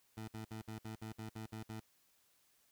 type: tone bursts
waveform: 20% pulse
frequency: 110 Hz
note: A2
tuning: in tune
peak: -39 dBFS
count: 10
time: 0.17-1.801 s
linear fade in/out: 5 ms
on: 110 ms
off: 59 ms
effects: white hiss -73 dBFS RMS until 2.71 s